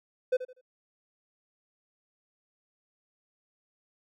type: tone with echo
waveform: triangle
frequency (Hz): 507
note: B4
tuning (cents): +45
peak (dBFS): -20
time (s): 0.32-0.37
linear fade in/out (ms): 10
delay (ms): 81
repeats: 3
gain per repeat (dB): -12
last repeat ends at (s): 0.613
effects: none